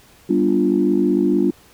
sine chord, G dominant seventh, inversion none, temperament equal with one note detuned, 196 / 242.6 / 293.7 / 349.2 Hz, G3 / B3 / D4 / F4, 0 / -31 / 0 / 0 cents, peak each -20 / -21 / -18 / -18 dBFS, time 0.29-1.51 s, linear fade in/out 10 ms, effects tanh soft clip ceiling -4 dBFS + pink hiss -50 dBFS RMS until 1.73 s

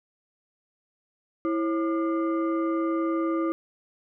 sine tone with frequency modulation, 329.6 Hz, E4, in tune, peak -23 dBFS, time 1.45-3.52 s, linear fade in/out 0 ms, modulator 872 Hz, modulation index 0.7, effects none

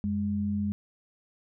sine tone pair together, 91.3 / 205 Hz, F#2 / G#3, -23 / -22 cents, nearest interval octave + major second, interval 1401 cents, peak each -33 / -27 dBFS, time 0.04-0.72 s, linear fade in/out 0 ms, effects none

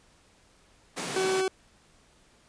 pink high-pass noise, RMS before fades -34 dBFS, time 0.96-1.42 s, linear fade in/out 20 ms, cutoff 140 Hz, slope 48 dB/octave
40% pulse tone, 378.6 Hz, F#4, 40 cents sharp, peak -24 dBFS, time 1.16-1.48 s, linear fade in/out 2 ms
effects pink hiss -61 dBFS RMS until 2.48 s + resampled to 22050 Hz

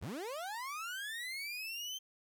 30% pulse linear sweep, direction up, 54.4 to 3136 Hz, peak -37 dBFS, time 0.01-1.99 s, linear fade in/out 20 ms, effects 13-bit

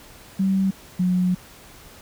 sine tone pair in turn, 192.3 / 181.51 Hz, G3 / F#3, -33 / -33 cents, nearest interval minor second, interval 100 cents, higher first, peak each -17 dBFS, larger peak neither, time 0.39-0.71 / 0.99-1.35 s, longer second, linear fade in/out 10 ms, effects pink hiss -46 dBFS RMS until 2.01 s

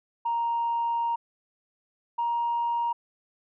sine tone pair in turn, 934 / 941 Hz, A#5 / A#5, +3 / +16 cents, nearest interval unison, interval 13 cents, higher second, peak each -23 dBFS, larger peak neither, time 0.25-1.16 / 2.18-2.93 s, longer first, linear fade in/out 10 ms, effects tanh soft clip ceiling -20 dBFS

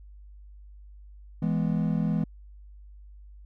triangle chord, E major, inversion none, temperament equal, 164.81 / 207.7 / 246.9 Hz, E3 / G#3 / B3, 0 / 0 / 0 cents, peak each -24 / -26 / -30 dBFS, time 1.42-2.24 s, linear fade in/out 5 ms, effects added 50 Hz sine -45 dBFS peak until 3.45 s

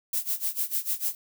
violet noise with tremolo, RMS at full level -26 dBFS, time 0.13-1.15 s, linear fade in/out 2 ms, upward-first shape sine, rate 6.7 Hz, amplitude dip 90%, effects none

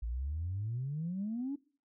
sine exponential sweep, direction up, 53.9 to 291.3 Hz, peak -33 dBFS, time 0.02-1.56 s, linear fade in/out 10 ms, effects noise-tail reverb RT60 0.4 s tail -20 dB re dry + tanh soft clip ceiling -29 dBFS

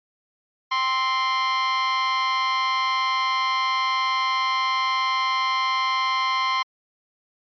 sawtooth tone with amplitude modulation, 1046.5 Hz, C6, in tune, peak -14 dBFS, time 0.71-6.63 s, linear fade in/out 10 ms, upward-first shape sine, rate 263 Hz, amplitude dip 55%, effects resampled to 11025 Hz

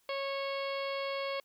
harmonic tone, 550 Hz, C#5, 14 cents flat, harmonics 1 / 2 / 3 / 4 / 5 / 6 / 7 / 8 / 9, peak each -35 / -40 / -50 / -42 / -47 / -46 / -56 / -47 / -56 dBFS, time 0.09-1.4 s, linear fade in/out 2 ms, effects white hiss -71 dBFS RMS until 1.44 s

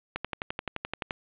click train, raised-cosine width 0.3 ms, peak -14 dBFS, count 12, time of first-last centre 0.16-1.108 s, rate 11.6 Hz, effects resampled to 8000 Hz + 7-bit

